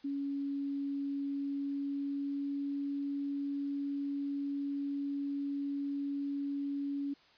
sine tone with pitch glide, 279.8 to 281.7 Hz, C#4 to C#4, +16 to +28 cents, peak -33 dBFS, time 0.04-7.14 s, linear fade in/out 10 ms, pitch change +12 cents, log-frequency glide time 1.35-2.78 s, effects white hiss -63 dBFS RMS until 7.37 s + resampled to 11025 Hz

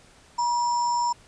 sine tone with sample-and-hold, 961 Hz, B5, 48 cents flat, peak -21 dBFS, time 0.38-1.13 s, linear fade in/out 10 ms, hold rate 6300 Hz, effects pink hiss -54 dBFS RMS until 1.27 s + resampled to 22050 Hz

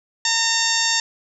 harmonic tone, 913 Hz, A#5, 36 cents flat, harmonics 1 / 2 / 3 / 4 / 5 / 6 / 7 / 8, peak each -28 / -24 / -29 / -25 / -26 / -24 / -26 / -25 dBFS, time 0.25-1 s, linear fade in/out 2 ms, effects none

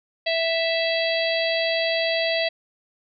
harmonic tone, 659.3 Hz, E5, in tune, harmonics 1 / 3 / 4 / 5 / 6 / 7, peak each -23 / -28 / -29 / -30 / -31 / -31 dBFS, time 0.26-2.49 s, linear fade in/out 10 ms, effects none

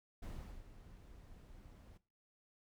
brown noise with ADSR envelope, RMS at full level -45 dBFS, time 0.22-1.98 s, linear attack 11 ms, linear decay 400 ms, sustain -12 dB, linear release 13 ms, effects noise-tail reverb RT60 0.3 s tail -17 dB re dry

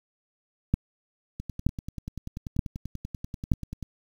two click trains, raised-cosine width 5 ms, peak -22 / -9 dBFS, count 26 / 4, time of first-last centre 1.4-3.827 / 0.74-3.518 s, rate 10.3 / 1.08 Hz, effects 8-bit

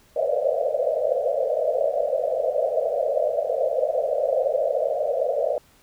white band-pass noise, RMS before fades -23 dBFS, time 0.16-5.58 s, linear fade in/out 2 ms, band 480 to 670 Hz, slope 96 dB/octave, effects pink hiss -57 dBFS RMS until 5.82 s

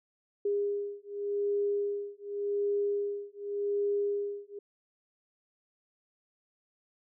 sine beating tone pair, 406.1 / 406.97 Hz, G#4 / G#4, -39 / -35 cents, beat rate 0.87 Hz, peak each -32 / -32 dBFS, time 0.45-4.59 s, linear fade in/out 5 ms, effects none

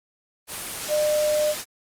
sine tone in noise, 604 Hz, D5, 48 cents sharp, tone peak -19 dBFS, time 0.88-1.55 s, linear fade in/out 50 ms, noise white, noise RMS -30 dBFS, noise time 0.47-1.65 s, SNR +8 dB, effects low-pass 12000 Hz 12 dB/octave + Opus 32 kbps

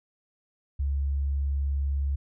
sine tone, 69.7 Hz, C#2, 10 cents sharp, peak -24 dBFS, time 0.79-2.16 s, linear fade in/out 10 ms, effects none

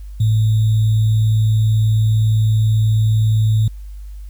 sine tone with sample-and-hold, 109 Hz, A2, 16 cents flat, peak -11 dBFS, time 0.2-3.68 s, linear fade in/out 5 ms, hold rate 3675 Hz, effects added 50 Hz sine -29 dBFS peak until 4.29 s + white hiss -56 dBFS RMS until 4.29 s

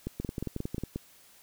two click trains, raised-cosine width 3 ms, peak -20 / -20 dBFS, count 8 / 6, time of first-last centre 0.2-0.836 / 0.07-0.96 s, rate 11 / 5.62 Hz, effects white hiss -58 dBFS RMS until 1.42 s

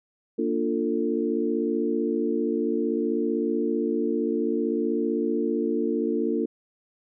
sine chord, Bb major seventh, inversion none, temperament equal with one note detuned, 233.1 / 293.7 / 349.2 / 446.9 Hz, Bb3 / D4 / F4 / A4, 0 / 0 / 0 / +27 cents, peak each -28 dBFS, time 0.38-6.46 s, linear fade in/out 10 ms, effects none

